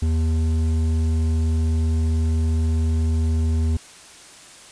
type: tone with hard clipping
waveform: sine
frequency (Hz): 80.2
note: E2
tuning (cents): -47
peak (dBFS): -19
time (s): 0.02-3.77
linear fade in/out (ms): 5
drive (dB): 8
effects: white hiss -44 dBFS RMS until 4.71 s + resampled to 22050 Hz